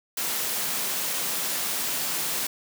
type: high-pass noise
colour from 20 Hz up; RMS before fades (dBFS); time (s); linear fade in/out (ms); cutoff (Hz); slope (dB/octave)
white; -28; 0.17-2.47; 5; 130; 48
effects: none